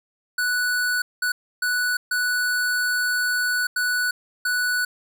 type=tone bursts at uneven times; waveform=square; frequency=1480 Hz; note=F#6; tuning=in tune; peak=-21 dBFS; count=6; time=0.38-1.02 / 1.22-1.32 / 1.62-1.97 / 2.11-3.67 / 3.76-4.11 / 4.45-4.85 s; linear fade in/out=5 ms; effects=none